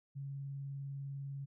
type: tone with vibrato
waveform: sine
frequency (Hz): 138.59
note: C#3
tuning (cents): 0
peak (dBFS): -40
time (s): 0.15-1.46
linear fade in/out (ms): 20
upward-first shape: sine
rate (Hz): 20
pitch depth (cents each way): 23
effects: none